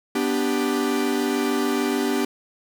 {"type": "chord", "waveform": "45% pulse", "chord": "G major", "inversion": "first", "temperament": "equal", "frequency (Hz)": [246.9, 293.7, 392], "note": ["B3", "D4", "G4"], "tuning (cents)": [0, 0, 0], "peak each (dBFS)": -25, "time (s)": [0.15, 2.25], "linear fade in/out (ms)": 5, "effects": []}